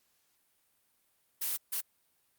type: noise bursts at uneven times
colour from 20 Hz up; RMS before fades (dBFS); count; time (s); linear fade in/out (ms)
blue; -33; 2; 1.41-1.57 / 1.72-1.81; 10
effects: white hiss -73 dBFS RMS until 2.38 s + Opus 48 kbps